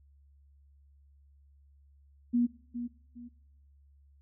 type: tone with echo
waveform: sine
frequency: 240.4 Hz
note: B3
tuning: 46 cents flat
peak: -23 dBFS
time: 2.33-2.47 s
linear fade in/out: 20 ms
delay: 410 ms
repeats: 2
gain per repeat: -10 dB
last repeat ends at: 3.29 s
effects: noise-tail reverb RT60 0.8 s tail -20 dB re dry + added 70 Hz sine -58 dBFS peak until 4.21 s